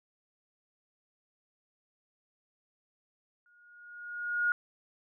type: tone with exponential growth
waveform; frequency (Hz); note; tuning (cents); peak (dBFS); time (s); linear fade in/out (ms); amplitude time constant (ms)
sine; 1436; F6; +48; -23; 3.46-4.52; 1; 230
effects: none